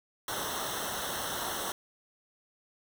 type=noise with comb filter; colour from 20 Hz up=pink; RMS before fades=-35 dBFS; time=0.28-1.72 s; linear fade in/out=2 ms; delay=0.42 ms; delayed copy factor=-0.9; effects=none